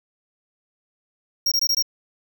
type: tone bursts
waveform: square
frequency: 5588 Hz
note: F8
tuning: in tune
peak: -18 dBFS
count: 5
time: 1.46-1.825 s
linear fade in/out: 5 ms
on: 57 ms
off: 20 ms
effects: none